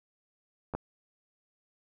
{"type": "clicks", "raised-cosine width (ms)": 1, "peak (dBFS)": [-23, -18], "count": 2, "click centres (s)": [0.738, 0.75], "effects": []}